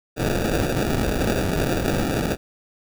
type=noise with sample-and-hold; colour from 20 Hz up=white; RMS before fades=-22 dBFS; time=0.16-2.37 s; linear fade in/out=50 ms; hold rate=1050 Hz; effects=none